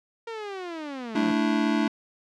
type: linear sweep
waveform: sawtooth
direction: down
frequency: 466.2 to 163.4 Hz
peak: -29 dBFS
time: 0.27-1.32 s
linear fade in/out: 5 ms
type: chord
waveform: square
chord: A suspended fourth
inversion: none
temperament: just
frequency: 220 / 293.3 / 330 Hz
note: A3 / D4 / E4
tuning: 0 / -2 / +2 cents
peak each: -26 / -26 / -29 dBFS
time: 1.15-1.88 s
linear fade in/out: 5 ms
effects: low-pass 4000 Hz 12 dB/octave